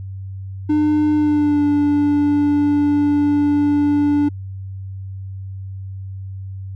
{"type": "tone with pitch glide", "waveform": "triangle", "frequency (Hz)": [301.2, 291.1], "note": ["D4", "D4"], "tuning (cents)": [44, -15], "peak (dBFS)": -11, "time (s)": [0.69, 4.29], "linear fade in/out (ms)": 10, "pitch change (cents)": -59, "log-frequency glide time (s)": [1.14, 1.64], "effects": ["added 96 Hz sine -27 dBFS peak until 6.75 s"]}